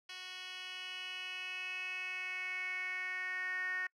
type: tone with band-pass filter sweep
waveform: 10% pulse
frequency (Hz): 368.2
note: F#4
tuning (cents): -8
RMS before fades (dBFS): -41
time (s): 0.09-3.87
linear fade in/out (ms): 5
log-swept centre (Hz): 3500 to 1800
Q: 6.4
effects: noise-tail reverb RT60 0.1 s tail -26 dB re dry

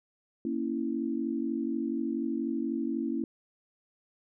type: chord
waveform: sine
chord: A# diminished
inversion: none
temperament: equal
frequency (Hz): 233.1 / 277.2 / 329.6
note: A#3 / C#4 / E4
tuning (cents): 0 / 0 / 0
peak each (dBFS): -33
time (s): 0.45-3.24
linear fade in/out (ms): 2
effects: none

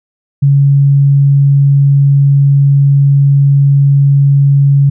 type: tone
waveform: sine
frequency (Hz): 140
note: C#3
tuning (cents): +18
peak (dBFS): -4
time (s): 0.42-4.9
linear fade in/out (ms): 10
effects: none

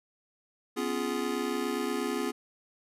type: chord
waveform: square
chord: C# dominant seventh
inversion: third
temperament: just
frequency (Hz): 249.5 / 277.2 / 346.5 / 415.8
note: B3 / C#4 / E#4 / G#4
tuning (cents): +18 / 0 / -14 / +2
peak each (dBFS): -35 / -37 / -36 / -35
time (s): 0.76-2.32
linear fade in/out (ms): 20
effects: resampled to 32000 Hz

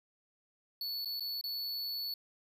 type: tone with dropouts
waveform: square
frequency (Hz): 4435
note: C#8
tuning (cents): 0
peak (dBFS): -36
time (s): 0.81-2.14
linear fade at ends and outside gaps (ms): 2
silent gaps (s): 1.048-1.056 / 1.197-1.206 / 1.412-1.439
effects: none

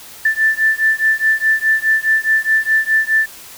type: beating tone pair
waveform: sine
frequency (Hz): 1764 / 1768.8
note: A6 / A6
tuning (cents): +4 / +9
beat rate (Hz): 4.8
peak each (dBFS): -15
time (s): 0.25-3.26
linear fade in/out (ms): 5
effects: white hiss -37 dBFS RMS until 3.57 s

